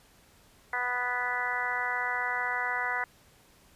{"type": "harmonic tone", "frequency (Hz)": 246.9, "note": "B3", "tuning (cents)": 0, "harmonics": [2, 3, 4, 5, 6, 7, 8], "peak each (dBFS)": [-44, -37, -35, -39, -34, -36, -33], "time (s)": [0.73, 3.04], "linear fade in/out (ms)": 2, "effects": ["pink hiss -60 dBFS RMS until 3.75 s", "resampled to 32000 Hz"]}